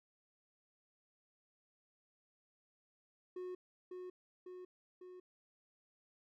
triangle tone with echo, 364.6 Hz, F#4, 25 cents flat, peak -40 dBFS, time 3.36-3.55 s, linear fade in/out 5 ms, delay 550 ms, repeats 3, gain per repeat -3 dB, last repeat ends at 5.2 s, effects none

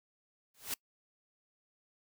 white noise with exponential growth, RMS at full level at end -32 dBFS, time 0.54-0.74 s, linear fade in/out 5 ms, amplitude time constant 43 ms, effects noise-tail reverb RT60 0.1 s tail -25 dB re dry

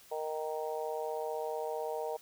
harmonic tone, 155.56 Hz, D#3, in tune, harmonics 3 / 4 / 5 / 6, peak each -37 / -39 / -41 / -43 dBFS, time 0.11-2.17 s, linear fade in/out 10 ms, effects white hiss -58 dBFS RMS until 2.21 s

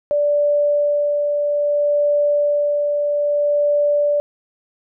sine tone with tremolo, 584 Hz, D5, 10 cents flat, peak -13 dBFS, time 0.11-4.2 s, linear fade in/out 0 ms, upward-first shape sine, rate 0.61 Hz, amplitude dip 30%, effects none

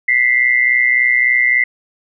sine tone pair together, 1975.5 / 2099 Hz, B6 / C7, 0 / +5 cents, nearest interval minor second, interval 105 cents, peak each -13 dBFS, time 0.08-1.64 s, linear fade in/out 5 ms, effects none

